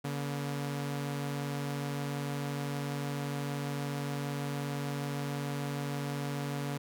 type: tone pair together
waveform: sawtooth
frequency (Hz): 142.5 / 239.7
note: C#3 / A#3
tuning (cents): +48 / +48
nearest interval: major sixth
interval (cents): 900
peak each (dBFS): -30 / -37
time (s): 0.04-6.78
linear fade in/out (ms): 10
effects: none